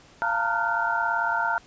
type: tone cluster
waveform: sine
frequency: 691 / 888 / 926 / 1397 / 1506 Hz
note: F5 / A5 / A#5 / F6 / F#6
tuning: -19 / +16 / -12 / 0 / +30 cents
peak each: -31 / -31 / -27 / -26 / -31 dBFS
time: 0.22-1.58 s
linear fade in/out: 0 ms
effects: pink hiss -53 dBFS RMS until 1.66 s + resampled to 16000 Hz